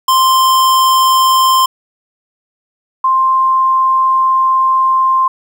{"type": "tone pair in turn", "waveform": ["square", "sine"], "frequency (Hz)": [1046.5, 1050.7], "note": ["C6", "C6"], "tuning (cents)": [0, 7], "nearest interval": "unison", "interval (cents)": 7, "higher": "second", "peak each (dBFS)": -8, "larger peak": "neither", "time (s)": [[0.08, 1.66], [3.04, 5.28]], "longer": "second", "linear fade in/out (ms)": 5, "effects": ["8-bit"]}